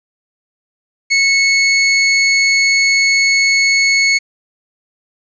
sawtooth tone, 2199 Hz, C#7, 14 cents flat, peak -6 dBFS, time 1.1-4.19 s, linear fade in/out 20 ms, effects resampled to 16000 Hz + 8-bit

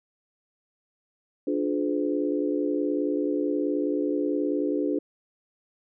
sine chord, D diminished seventh, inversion none, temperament just, 293.7 / 352.4 / 422.9 / 507.5 Hz, D4 / F4 / Ab4 / Cb5, 0 / +16 / +31 / +47 cents, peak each -26 / -30 / -30 / -32 dBFS, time 1.47-4.99 s, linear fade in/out 5 ms, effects none

